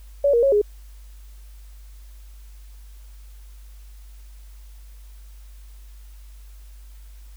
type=tone with pitch steps; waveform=sine; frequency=567 / 471.4 / 549 / 414.8 Hz; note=C#5 / A#4 / C#5 / G#4; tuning=+39 / +19 / -17 / -2 cents; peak=-14 dBFS; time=0.24-0.616 s; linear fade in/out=5 ms; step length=94 ms; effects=added 50 Hz sine -40 dBFS peak until 7.36 s + white hiss -57 dBFS RMS until 7.36 s